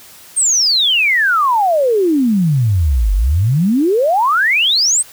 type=exponential two-way sweep; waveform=sine; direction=down then up; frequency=8800 to 45.77 to 8800 Hz; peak=-10 dBFS; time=0.36-5.03 s; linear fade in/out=20 ms; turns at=3.14 s; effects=white hiss -40 dBFS RMS until 5.12 s